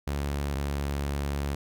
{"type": "tone pair in turn", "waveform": "sawtooth", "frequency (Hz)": [71.2, 70.83], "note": ["C#2", "C#2"], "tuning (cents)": [47, 38], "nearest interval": "unison", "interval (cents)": 9, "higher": "first", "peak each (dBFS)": [-24, -24], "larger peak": "neither", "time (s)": [[0.07, 0.55], [0.55, 1.55]], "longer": "second", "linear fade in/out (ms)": 5, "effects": []}